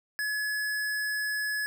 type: tone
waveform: square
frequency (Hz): 1700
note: G#6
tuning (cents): +40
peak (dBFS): -29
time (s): 0.19-1.66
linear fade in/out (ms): 0
effects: none